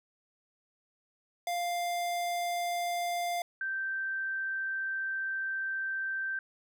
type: tone pair in turn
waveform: square / sine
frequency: 698.5 / 1561.3 Hz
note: F5 / G6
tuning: 0 / -7 cents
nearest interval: octave + major second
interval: 1393 cents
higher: second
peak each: -31 / -31 dBFS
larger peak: neither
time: 1.47-3.42 / 3.61-6.39 s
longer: second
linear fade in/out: 2 ms
effects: none